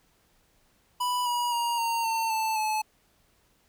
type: tone with pitch steps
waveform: square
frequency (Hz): 987.8 / 965.8 / 944.3 / 923.2 / 902.7 / 882.6 / 862.9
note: B5 / B5 / A#5 / A#5 / A5 / A5 / A5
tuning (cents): 0 / -39 / +22 / -17 / +44 / +5 / -34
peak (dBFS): -26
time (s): 1-2.82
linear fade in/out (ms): 10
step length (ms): 260
effects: pink hiss -66 dBFS RMS until 3.68 s